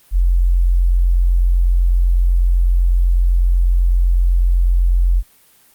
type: tone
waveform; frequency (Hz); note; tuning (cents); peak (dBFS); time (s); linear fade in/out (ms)
sine; 44; F1; +14; -10; 0.11-5.23; 50
effects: white hiss -51 dBFS RMS until 5.74 s + Opus 32 kbps